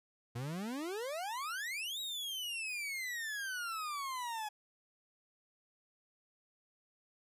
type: exponential two-way sweep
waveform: 40% pulse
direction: up then down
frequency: 113.6 to 3861 to 834 Hz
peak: -37 dBFS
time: 0.35-4.49 s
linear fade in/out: 10 ms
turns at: 2 s
effects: resampled to 32000 Hz